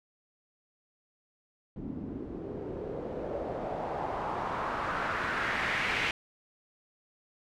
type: noise with low-pass filter sweep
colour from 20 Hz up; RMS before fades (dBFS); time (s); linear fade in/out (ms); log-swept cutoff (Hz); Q
white; -34; 1.76-6.11; 2; 240 to 2400; 2.3
effects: none